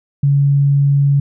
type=tone; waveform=sine; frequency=140.9 Hz; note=C#3; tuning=29 cents sharp; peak=-9 dBFS; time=0.23-1.2 s; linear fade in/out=5 ms; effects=none